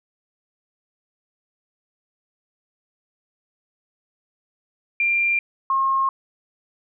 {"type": "tone pair in turn", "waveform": "sine", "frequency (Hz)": [2382, 1075.3], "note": ["D7", "C6"], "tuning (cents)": [24, 47], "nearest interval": "octave + major second", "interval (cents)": 1377, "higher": "first", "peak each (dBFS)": -17, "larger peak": "neither", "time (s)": [[5, 5.39], [5.7, 6.09]], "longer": "neither", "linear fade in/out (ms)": 2, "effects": []}